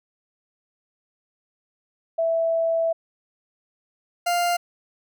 sine / 40% pulse tone pair in turn, 659.3 / 699.1 Hz, E5 / F5, 0 / +2 cents, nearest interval minor second, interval 102 cents, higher second, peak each -19 dBFS, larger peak neither, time 2.18-2.93 / 4.26-4.57 s, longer first, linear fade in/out 10 ms, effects none

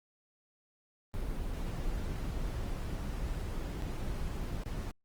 brown noise with dropouts, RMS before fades -36 dBFS, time 1.14-4.91 s, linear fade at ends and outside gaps 0 ms, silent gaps 2.843-2.847 / 3.817-3.822 / 4.635-4.66 s, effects Opus 24 kbps

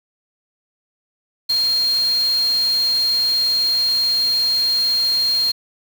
sine tone in noise, 4220 Hz, C8, 14 cents sharp, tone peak -15 dBFS, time 1.49-5.52 s, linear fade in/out 10 ms, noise white, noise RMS -33 dBFS, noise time 1.49-5.52 s, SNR +15 dB, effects none

